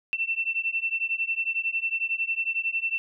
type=beating tone pair; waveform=sine; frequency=2682 / 2693 Hz; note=E7 / E7; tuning=+29 / +36 cents; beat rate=11 Hz; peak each=-28 dBFS; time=0.13-2.98 s; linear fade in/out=0 ms; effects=none